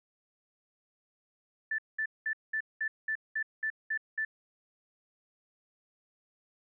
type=tone bursts; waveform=sine; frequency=1760 Hz; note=A6; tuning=in tune; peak=-29 dBFS; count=10; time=1.71-4.25 s; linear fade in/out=5 ms; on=74 ms; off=200 ms; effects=none

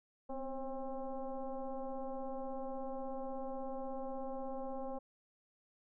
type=tone with frequency modulation; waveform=sine; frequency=273.2 Hz; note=C#4; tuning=25 cents flat; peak=-38 dBFS; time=0.29-4.99 s; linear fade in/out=10 ms; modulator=265 Hz; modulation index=2.2; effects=none

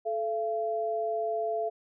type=tone pair together; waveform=sine; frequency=435 / 680 Hz; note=A4 / F5; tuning=-20 / -46 cents; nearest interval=minor sixth; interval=774 cents; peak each=-32 / -29 dBFS; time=0.05-1.7 s; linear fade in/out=20 ms; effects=none

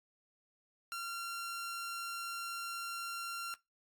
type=tone; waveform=sawtooth; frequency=1376 Hz; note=F6; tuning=26 cents flat; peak=-35 dBFS; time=0.92-3.54 s; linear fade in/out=0 ms; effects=noise-tail reverb RT60 0.2 s tail -20 dB re dry + AAC 64 kbps

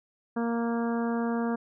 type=harmonic tone; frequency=233.1 Hz; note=A#3; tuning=in tune; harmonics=1 / 2 / 3 / 4 / 5 / 6 / 7; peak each=-27 / -33 / -37 / -39 / -41 / -43 / -44 dBFS; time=0.36-1.56 s; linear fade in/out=10 ms; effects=none

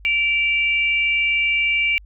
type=tone pair together; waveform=sine; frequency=2326 / 2793 Hz; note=D7 / F7; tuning=-17 / -1 cents; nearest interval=minor third; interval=316 cents; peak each=-17 / -23 dBFS; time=0.05-1.98 s; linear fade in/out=0 ms; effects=added 50 Hz sine -41 dBFS peak until 2.05 s

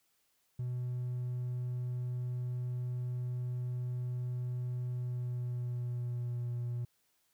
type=tone with pitch glide; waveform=triangle; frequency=124 to 120.68 Hz; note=B2 to B2; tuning=+7 to -40 cents; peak=-31 dBFS; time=0.59-6.85 s; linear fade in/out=5 ms; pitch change=-47 cents; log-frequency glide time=4.9-6.54 s; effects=tanh soft clip ceiling -28 dBFS + white hiss -75 dBFS RMS until 7.33 s

